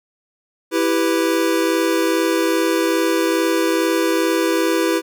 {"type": "chord", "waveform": "square", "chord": "E minor", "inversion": "none", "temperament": "equal", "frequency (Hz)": [329.6, 392, 493.9], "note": ["E4", "G4", "B4"], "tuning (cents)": [0, 0, 0], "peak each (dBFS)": [-19, -22, -22], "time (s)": [0.71, 5.02], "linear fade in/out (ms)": 50, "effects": []}